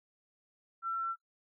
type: tone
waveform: sine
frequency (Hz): 1348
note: E6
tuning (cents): +38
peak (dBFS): -32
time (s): 0.82-1.16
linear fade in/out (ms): 50
effects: noise-tail reverb RT60 0.1 s tail -19 dB re dry